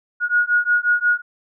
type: beating tone pair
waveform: sine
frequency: 1443 / 1448.6 Hz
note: F#6 / F#6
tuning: -44 / -37 cents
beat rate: 5.6 Hz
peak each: -18 dBFS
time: 0.2-1.22 s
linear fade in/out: 50 ms
effects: none